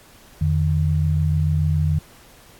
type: tone pair together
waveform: sine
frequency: 85.48 / 152.4 Hz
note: F2 / D#3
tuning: -37 / -36 cents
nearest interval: minor seventh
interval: 1001 cents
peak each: -19 dBFS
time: 0.41-1.99 s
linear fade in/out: 5 ms
effects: pink hiss -49 dBFS RMS until 2.59 s + AAC 64 kbps